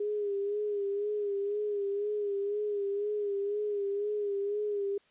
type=tone with vibrato; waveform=sine; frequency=408.7 Hz; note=G#4; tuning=28 cents flat; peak=-29 dBFS; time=0-4.98 s; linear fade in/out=5 ms; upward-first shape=sine; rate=2 Hz; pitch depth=49 cents each way; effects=white hiss -66 dBFS RMS until 5.1 s + resampled to 8000 Hz